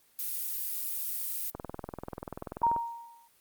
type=noise; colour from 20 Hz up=violet; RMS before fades=-34 dBFS; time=0.19-1.5 s; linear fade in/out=0 ms
type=click train; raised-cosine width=1 ms; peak=-23 dBFS; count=26; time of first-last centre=1.55-2.764 s; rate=20.6 Hz
type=tone with exponential decay; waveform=sine; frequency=932.3 Hz; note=A#5; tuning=in tune; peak=-20 dBFS; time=2.63-3.28 s; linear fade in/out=5 ms; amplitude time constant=140 ms
effects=white hiss -65 dBFS RMS until 3.4 s + Opus 32 kbps